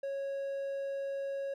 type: tone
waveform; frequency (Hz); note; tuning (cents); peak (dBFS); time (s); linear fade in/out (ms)
triangle; 551; C#5; -11; -32; 0.03-1.54; 5
effects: none